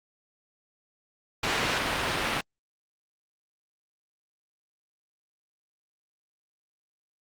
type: low-pass noise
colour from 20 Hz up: white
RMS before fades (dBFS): -28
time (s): 1.43-2.41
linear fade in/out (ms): 5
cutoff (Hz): 2800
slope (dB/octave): 12
effects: Opus 48 kbps